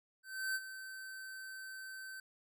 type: tone with ADSR envelope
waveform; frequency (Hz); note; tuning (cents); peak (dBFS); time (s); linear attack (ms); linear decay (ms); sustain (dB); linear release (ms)
square; 1541; G6; -30; -34; 0.23-2.2; 320; 44; -12; 3
effects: none